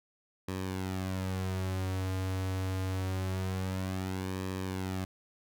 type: tone with flanger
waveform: sawtooth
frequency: 94 Hz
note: F#2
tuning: 28 cents sharp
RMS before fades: -34 dBFS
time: 0.48-5.05 s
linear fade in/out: 5 ms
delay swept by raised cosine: 1.4 to 5.6 ms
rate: 0.25 Hz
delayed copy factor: -0.6
effects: none